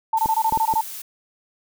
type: tone bursts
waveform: sine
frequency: 890 Hz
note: A5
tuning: 20 cents sharp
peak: -16 dBFS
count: 9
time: 0.13-0.811 s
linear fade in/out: 5 ms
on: 57 ms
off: 21 ms
type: noise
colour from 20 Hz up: blue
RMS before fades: -34 dBFS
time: 0.17-1.02 s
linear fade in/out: 5 ms
type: clicks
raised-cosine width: 2 ms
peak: -16 dBFS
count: 4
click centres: 0.259 / 0.524 / 0.574 / 0.738 s
effects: none